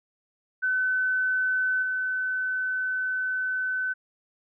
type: tone with level steps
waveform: sine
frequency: 1514 Hz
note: F#6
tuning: 39 cents sharp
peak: -22 / -25 dBFS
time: 0.62-3.94 s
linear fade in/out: 20 ms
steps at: 1.82 s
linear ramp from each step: 10 ms
effects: none